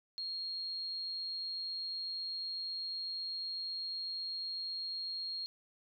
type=tone; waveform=sine; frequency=4258 Hz; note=C8; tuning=30 cents sharp; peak=-37 dBFS; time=0.18-5.46 s; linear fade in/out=0 ms; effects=none